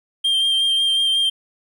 triangle tone with vibrato, 3178 Hz, G7, 23 cents sharp, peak -14 dBFS, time 0.24-1.3 s, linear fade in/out 10 ms, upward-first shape sine, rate 5.5 Hz, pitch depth 16 cents each way, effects none

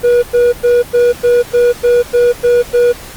triangle tone bursts, 483.2 Hz, B4, 38 cents flat, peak -4 dBFS, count 10, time 0.03-2.93 s, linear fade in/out 20 ms, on 200 ms, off 100 ms, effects pink hiss -31 dBFS RMS until 3.16 s + Opus 24 kbps

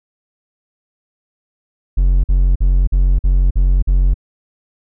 triangle tone bursts, 45.27 Hz, F#1, 37 cents flat, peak -7 dBFS, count 7, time 1.97-4.142 s, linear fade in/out 10 ms, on 270 ms, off 47 ms, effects none

